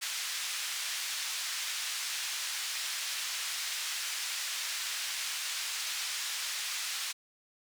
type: band-pass noise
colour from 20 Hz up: white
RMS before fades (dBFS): -36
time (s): 0.01-7.13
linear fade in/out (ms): 20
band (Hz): 1600 to 6400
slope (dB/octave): 12
effects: none